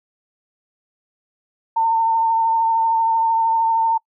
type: tone with vibrato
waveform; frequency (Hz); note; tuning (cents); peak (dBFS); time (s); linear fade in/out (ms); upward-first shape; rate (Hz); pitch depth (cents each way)
sine; 905; A5; +48; -14; 1.76-3.98; 10; sine; 13; 19
effects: noise-tail reverb RT60 0.1 s tail -26 dB re dry